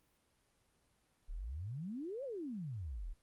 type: exponential two-way sweep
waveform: sine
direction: up then down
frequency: 32.84 to 575 to 32.84 Hz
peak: -40 dBFS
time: 1.28-3.14 s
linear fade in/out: 20 ms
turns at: 2.24 s
effects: pink hiss -75 dBFS RMS until 3.22 s + Opus 32 kbps